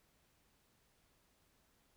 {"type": "silence", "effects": ["pink hiss -74 dBFS RMS until 1.96 s"]}